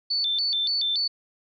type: tone with vibrato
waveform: sine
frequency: 3988 Hz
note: B7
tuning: 16 cents sharp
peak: -22 dBFS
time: 0.1-1.08 s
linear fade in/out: 10 ms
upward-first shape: square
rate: 3.5 Hz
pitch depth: 200 cents each way
effects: none